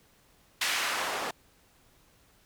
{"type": "noise with band-pass filter sweep", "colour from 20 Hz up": "white", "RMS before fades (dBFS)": -31, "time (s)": [0.61, 1.31], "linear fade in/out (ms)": 5, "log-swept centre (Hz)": [2400, 590], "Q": 0.84, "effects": ["pink hiss -63 dBFS RMS until 2.45 s"]}